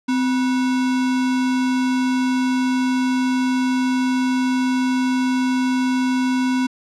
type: tone with sample-and-hold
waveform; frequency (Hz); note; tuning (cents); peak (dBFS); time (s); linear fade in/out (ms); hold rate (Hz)
sine; 256.7; C4; -33; -16; 0.08-6.67; 10; 1225
effects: low-pass 6000 Hz 12 dB/octave